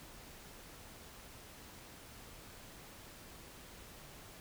silence, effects pink hiss -54 dBFS RMS until 4.4 s

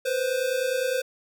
square tone pair together, 492.8 / 522.6 Hz, B4 / C5, -4 / -2 cents, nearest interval minor second, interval 102 cents, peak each -29 / -26 dBFS, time 0.05-1.02 s, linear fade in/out 10 ms, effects none

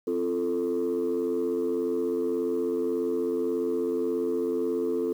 sine chord, F major, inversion second, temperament equal with one note detuned, 261.6 / 343.4 / 440 Hz, C4 / F4 / A4, 0 / -29 / 0 cents, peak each -30 / -28 / -26 dBFS, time 0.07-5.13 s, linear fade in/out 5 ms, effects tanh soft clip ceiling -20 dBFS + 9-bit

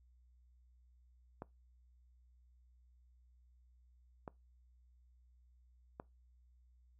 clicks, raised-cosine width 1 ms, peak -30 dBFS, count 3, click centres 1.421 / 4.278 / 5.999 s, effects noise-tail reverb RT60 0.2 s tail -22 dB re dry + added 61 Hz sine -64 dBFS peak until 6.99 s

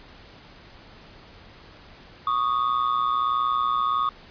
triangle ring-modulated tone, 1174.7 Hz, D6, in tune, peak -16 dBFS, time 2.27-4.09 s, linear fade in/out 0 ms, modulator 60.7 Hz, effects pink hiss -48 dBFS RMS until 4.3 s + resampled to 11025 Hz

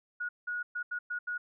sine tone bursts at uneven times, 1452 Hz, F#6, 33 cents flat, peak -32 dBFS, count 6, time 0.2-0.29 / 0.47-0.63 / 0.75-0.83 / 0.91-0.99 / 1.1-1.19 / 1.27-1.38 s, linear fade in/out 10 ms, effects none

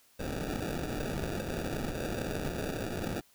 violet noise with sample-and-hold, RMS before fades -35 dBFS, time 0.19-3.21 s, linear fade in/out 10 ms, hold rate 1050 Hz, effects white hiss -64 dBFS RMS until 3.34 s

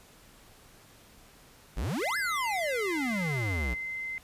square exponential two-way sweep, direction up then down, 38.89 to 1760 to 56.5 Hz, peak -30 dBFS, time 1.76-3.75 s, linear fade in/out 20 ms, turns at 2.17 s
sine tone with pitch glide, 2054 to 2069 Hz, C7 to C7, -33 to -20 cents, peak -33 dBFS, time 2.02-4.18 s, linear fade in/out 0 ms, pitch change +13 cents, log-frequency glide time 2.57-3.8 s
effects pink hiss -56 dBFS RMS until 4.23 s + resampled to 32000 Hz

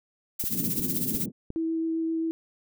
violet noise with tremolo, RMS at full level -27 dBFS, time 0.39-1.26 s, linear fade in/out 10 ms, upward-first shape sine, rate 16 Hz, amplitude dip 65%
click train, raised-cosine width 3 ms, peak -22 dBFS, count 4, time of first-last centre 0.44-1.504 s, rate 2.82 Hz
pink band-pass noise, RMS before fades -33 dBFS, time 0.49-1.32 s, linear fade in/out 50 ms, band 160 to 290 Hz, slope 24 dB/octave
sine tone with vibrato, 325.6 Hz, E4, 21 cents flat, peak -25 dBFS, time 1.56-2.31 s, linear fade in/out 0 ms, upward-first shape triangle, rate 7.6 Hz, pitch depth 9 cents each way
effects none

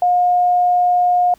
sine tone, 715 Hz, F5, 41 cents sharp, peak -11 dBFS, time 0.02-1.34 s, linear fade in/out 2 ms, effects pink hiss -53 dBFS RMS until 1.38 s

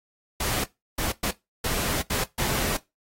pink noise bursts at uneven times, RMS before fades -27 dBFS, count 6, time 0.4-0.64 / 0.98-1.12 / 1.23-1.31 / 1.64-2.02 / 2.1-2.24 / 2.38-2.77 s, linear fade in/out 5 ms, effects noise-tail reverb RT60 0.2 s tail -19 dB re dry + AAC 48 kbps

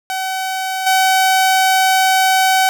sawtooth tone with level steps, 758 Hz, F#5, 42 cents sharp, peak -15 / -7 dBFS, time 0.1-2.69 s, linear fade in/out 0 ms, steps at 0.86 s, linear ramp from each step 10 ms, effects none

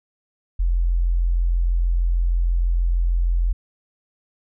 sine tone, 43.17 Hz, F1, 19 cents flat, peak -16 dBFS, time 0.59-3.53 s, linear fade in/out 10 ms, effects none

